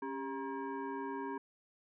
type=tone with frequency modulation; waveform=sine; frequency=275 Hz; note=C#4; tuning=14 cents flat; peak=-37 dBFS; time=0.02-1.38 s; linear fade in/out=5 ms; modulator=673 Hz; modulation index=1.4; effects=none